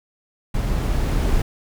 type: noise with level ramp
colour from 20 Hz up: brown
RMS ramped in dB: -22 to -18 dBFS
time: 0.54-1.42 s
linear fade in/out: 5 ms
effects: none